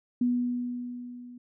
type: tone with level ramp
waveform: sine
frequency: 244.9 Hz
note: B3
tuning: 14 cents flat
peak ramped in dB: -21 to -43 dBFS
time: 0.21-1.38 s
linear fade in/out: 5 ms
effects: none